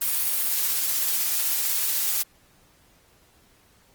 blue noise with tremolo, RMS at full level -23 dBFS, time 0.01-2.23 s, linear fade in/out 10 ms, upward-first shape triangle, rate 16 Hz, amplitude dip 25%, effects pink hiss -59 dBFS RMS until 3.94 s + Opus 32 kbps

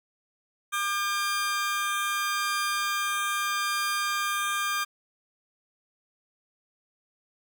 sawtooth tone pair together, 1199.8 / 1600 Hz, D6 / G6, +37 / +35 cents, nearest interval perfect fourth, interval 498 cents, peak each -24 / -27 dBFS, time 0.72-4.85 s, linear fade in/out 20 ms, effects none

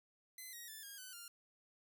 5% pulse tone with pitch steps, 2037 / 1889.6 / 1752.9 / 1626.1 / 1508.5 / 1399.4 Hz, C7 / A#6 / A6 / G#6 / F#6 / F6, -47 / +23 / -7 / -37 / +33 / +3 cents, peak -39 dBFS, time 0.38-1.28 s, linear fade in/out 2 ms, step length 150 ms, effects none

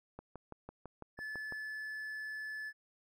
click train, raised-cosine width 1 ms, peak -32 dBFS, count 9, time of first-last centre 0.19-1.523 s, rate 6 Hz
triangle tone, 1731 Hz, A6, 29 cents flat, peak -38 dBFS, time 1.17-2.73 s, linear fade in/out 50 ms
effects none

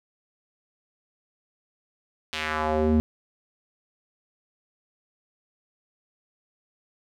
square tone with band-pass filter sweep, 77.78 Hz, D#2, in tune, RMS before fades -24 dBFS, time 2.33-3 s, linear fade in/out 0 ms, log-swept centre 3400 to 200 Hz, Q 1.7, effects none

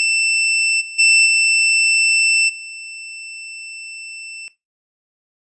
sawtooth tone with level steps, 2672 Hz, E7, 23 cents sharp, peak -11 / -26 / -6 / -9 / -27 dBFS, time 0-4.48 s, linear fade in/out 0 ms, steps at 0.8 / 0.98 / 1.25 / 2.48 s, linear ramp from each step 20 ms, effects noise-tail reverb RT60 0.2 s tail -17 dB re dry + resampled to 22050 Hz

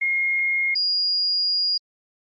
sine tone pair in turn, 2143 / 4856 Hz, C7 / D#8, +41 / -43 cents, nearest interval octave + major second, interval 1416 cents, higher second, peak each -19 dBFS, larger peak neither, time 0.01-0.75 / 0.75-1.78 s, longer second, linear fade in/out 10 ms, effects Opus 24 kbps

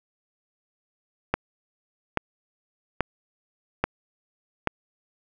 click train, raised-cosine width 0.5 ms, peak -6 dBFS, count 5, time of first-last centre 1.34-4.673 s, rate 1.2 Hz, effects none

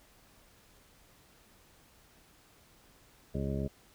harmonic tone, 68.3 Hz, C#2, 25 cents flat, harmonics 1 / 2 / 3 / 4 / 5 / 6 / 8 / 9, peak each -37 / -36 / -37 / -43 / -45 / -41 / -47 / -44 dBFS, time 3.34-3.68 s, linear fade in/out 10 ms, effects pink hiss -62 dBFS RMS until 3.94 s

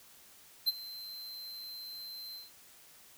square tone with ADSR envelope, 4102 Hz, C8, 35 cents flat, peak -24 dBFS, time 0.66-2.51 s, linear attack 23 ms, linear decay 28 ms, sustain -19 dB, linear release 160 ms, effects white hiss -58 dBFS RMS until 3.17 s

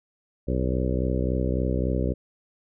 harmonic tone with a mistuned harmonic, 63.6 Hz, C2, 48 cents flat, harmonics 1 / 2 / 3 / 4 / 5 / 6 / 7 / 8 / 9, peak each -26 / -29 / -31 / -32 / -33 / -34 / -34 / -35 / -36 dBFS, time 0.47-2.14 s, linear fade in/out 20 ms, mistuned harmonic 9, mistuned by -29 cents, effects none

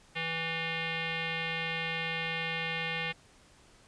sine tone with frequency modulation, 162.6 Hz, E3, 23 cents flat, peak -31 dBFS, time 0.15-3.13 s, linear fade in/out 20 ms, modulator 656 Hz, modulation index 4.6, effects pink hiss -60 dBFS RMS until 3.87 s + resampled to 22050 Hz

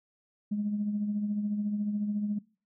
sine tone with tremolo, 207.7 Hz, G#3, in tune, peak -25 dBFS, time 0.51-2.39 s, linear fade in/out 10 ms, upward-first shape triangle, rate 14 Hz, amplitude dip 50%, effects noise-tail reverb RT60 0.4 s tail -23 dB re dry + tanh soft clip ceiling -21 dBFS

